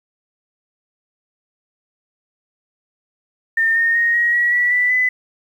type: tone with pitch steps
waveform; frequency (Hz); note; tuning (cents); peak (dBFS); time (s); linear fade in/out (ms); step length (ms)
sine; 1812 / 1838.4 / 1865.1 / 1892.2 / 1919.7 / 1947.7 / 1976 / 2005; A#6 / A#6 / A#6 / A#6 / B6 / B6 / B6 / B6; -50 / -25 / 0 / +25 / -50 / -25 / 0 / +26; -13; 3.57-5.09; 5; 190
effects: 8-bit